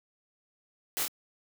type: noise with echo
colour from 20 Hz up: white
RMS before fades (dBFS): -32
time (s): 0.97-1.03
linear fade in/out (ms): 0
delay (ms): 25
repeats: 2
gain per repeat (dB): -2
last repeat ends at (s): 1.08
effects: high-pass 200 Hz 12 dB/octave